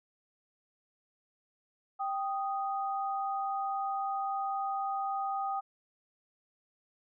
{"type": "tone pair together", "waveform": "sine", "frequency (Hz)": [784.4, 1243], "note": ["G5", "D#6"], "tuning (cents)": [1, -2], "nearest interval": "minor sixth", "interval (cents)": 797, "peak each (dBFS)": [-32, -36], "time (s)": [1.99, 5.61], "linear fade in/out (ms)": 20, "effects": []}